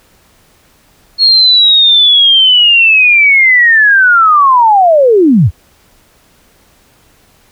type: linear sweep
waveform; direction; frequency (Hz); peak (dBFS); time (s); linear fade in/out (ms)
sine; down; 4317 to 67.2; -3; 1.18-5.51; 50
effects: pink hiss -48 dBFS RMS until 7.51 s